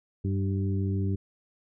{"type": "harmonic tone with a mistuned harmonic", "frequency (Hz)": 97, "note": "G2", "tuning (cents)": -18, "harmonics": [1, 2, 3, 4], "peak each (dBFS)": [-26, -32, -36, -38], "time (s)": [0.24, 1.16], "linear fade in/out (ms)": 10, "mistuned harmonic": 3, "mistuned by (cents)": 20, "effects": []}